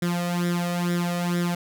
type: tone with flanger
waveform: sawtooth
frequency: 174.61 Hz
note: F3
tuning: in tune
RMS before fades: -25 dBFS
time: 0.02-1.55 s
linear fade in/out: 5 ms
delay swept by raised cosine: 0.55 to 1.65 ms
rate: 2.2 Hz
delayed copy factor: +0.75
effects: none